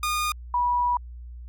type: tone pair in turn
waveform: sawtooth / sine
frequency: 1222 / 975 Hz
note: D#6 / B5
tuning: -32 / -23 cents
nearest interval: major third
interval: 391 cents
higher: first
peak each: -20 / -20 dBFS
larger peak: neither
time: 0.03-0.32 / 0.54-0.97 s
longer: second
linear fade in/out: 2 ms
effects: added 60 Hz sine -37 dBFS peak until 1.48 s